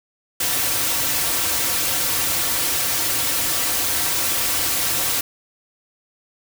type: noise with comb filter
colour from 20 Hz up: white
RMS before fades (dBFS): -21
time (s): 0.4-5.21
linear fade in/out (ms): 5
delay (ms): 4.8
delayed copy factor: -0.6
effects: none